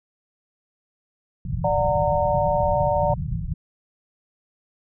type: low-pass noise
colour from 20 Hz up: white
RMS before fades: -27 dBFS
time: 1.45-3.54 s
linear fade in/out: 2 ms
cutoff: 180 Hz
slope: 96 dB/octave
type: chord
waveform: sine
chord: D augmented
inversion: none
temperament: just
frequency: 587.3 / 734.2 / 917.7 Hz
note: D5 / F#5 / A#5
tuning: 0 / -14 / -27 cents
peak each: -21 / -25 / -24 dBFS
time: 1.64-3.14 s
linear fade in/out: 5 ms
effects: none